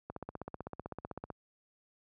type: click train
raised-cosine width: 1 ms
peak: -26 dBFS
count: 20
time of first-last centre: 0.1-1.303 s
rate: 15.8 Hz
effects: high-pass 60 Hz 12 dB/octave